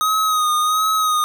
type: tone with vibrato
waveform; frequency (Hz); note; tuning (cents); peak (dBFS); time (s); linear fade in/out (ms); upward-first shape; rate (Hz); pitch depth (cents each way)
square; 1253; D#6; +12; -16; 0.01-1.24; 0; sine; 1.4; 39
effects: none